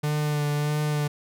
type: tone with vibrato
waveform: 45% pulse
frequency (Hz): 148.5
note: D3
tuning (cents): +20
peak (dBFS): -23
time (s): 0.03-1.08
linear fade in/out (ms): 10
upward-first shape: sine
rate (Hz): 1.6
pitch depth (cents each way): 21
effects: none